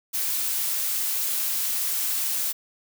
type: noise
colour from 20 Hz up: blue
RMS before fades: -26 dBFS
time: 0.13-2.53 s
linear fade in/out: 20 ms
effects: none